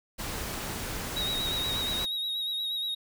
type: noise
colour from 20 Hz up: pink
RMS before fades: -35 dBFS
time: 0.18-2.06 s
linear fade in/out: 20 ms
type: tone with vibrato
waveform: triangle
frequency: 3800 Hz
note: A#7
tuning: 33 cents sharp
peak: -28 dBFS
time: 1.16-2.95 s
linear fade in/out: 10 ms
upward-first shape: sine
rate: 8.4 Hz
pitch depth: 37 cents each way
effects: none